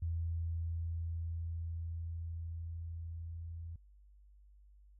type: tone with level ramp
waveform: sine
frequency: 83.2 Hz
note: E2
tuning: 17 cents sharp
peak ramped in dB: -33 to -42 dBFS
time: 0.02-3.76 s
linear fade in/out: 5 ms
effects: added 50 Hz sine -58 dBFS peak until 4.99 s